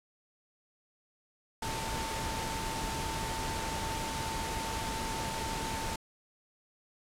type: tone in noise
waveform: sine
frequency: 894 Hz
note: A5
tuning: 27 cents sharp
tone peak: -38 dBFS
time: 1.62-5.96 s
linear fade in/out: 5 ms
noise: pink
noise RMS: -36 dBFS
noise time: 1.62-5.96 s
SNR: -5 dB
effects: low-pass 10000 Hz 12 dB/octave